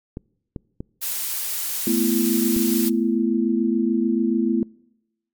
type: clicks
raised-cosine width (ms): 3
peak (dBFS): -17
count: 4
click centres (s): 0.171 / 0.562 / 0.805 / 2.565
type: noise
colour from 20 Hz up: blue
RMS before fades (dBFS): -26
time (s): 1.01-2.9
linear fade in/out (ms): 20
type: chord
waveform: sine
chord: A suspended second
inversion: none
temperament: equal with one note detuned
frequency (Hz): 220 / 246.9 / 335.6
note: A3 / B3 / E4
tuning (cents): 0 / 0 / +31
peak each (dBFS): -22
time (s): 1.87-4.63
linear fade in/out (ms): 2
effects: noise-tail reverb RT60 0.9 s tail -26 dB re dry + MP3 96 kbps